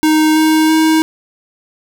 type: tone with pitch steps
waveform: square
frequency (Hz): 311.1 / 314 / 316.9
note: D#4 / D#4 / D#4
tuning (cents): 0 / +16 / +32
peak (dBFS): -9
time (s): 0.03-1.02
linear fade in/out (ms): 0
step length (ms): 330
effects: none